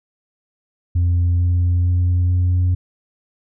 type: tone with pitch steps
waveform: sine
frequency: 87.31 / 88.12 / 88.94 / 89.76 Hz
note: F2 / F2 / F2 / F2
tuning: 0 / +16 / +32 / +48 cents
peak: -11 dBFS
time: 0.95-2.75 s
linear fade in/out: 10 ms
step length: 450 ms
effects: tanh soft clip ceiling -12 dBFS